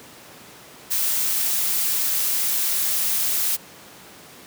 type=noise; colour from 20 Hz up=blue; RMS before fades=-22 dBFS; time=0.9-3.57 s; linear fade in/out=20 ms; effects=pink hiss -44 dBFS RMS until 4.46 s + high-pass 150 Hz 12 dB/octave